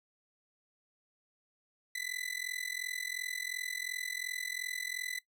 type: tone with amplitude modulation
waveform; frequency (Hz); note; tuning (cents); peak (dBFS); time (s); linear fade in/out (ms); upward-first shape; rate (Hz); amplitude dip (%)
sawtooth; 2000; B6; +21; -29; 1.95-5.19; 5; sine; 42.8; 95
effects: noise-tail reverb RT60 0.1 s tail -17 dB re dry